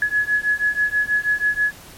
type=beating tone pair; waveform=sine; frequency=1690 / 1696.2 Hz; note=G#6 / G#6; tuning=+30 / +36 cents; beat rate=6.2 Hz; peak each=-20 dBFS; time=0.02-1.72 s; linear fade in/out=2 ms; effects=pink hiss -42 dBFS RMS until 1.97 s + MP3 64 kbps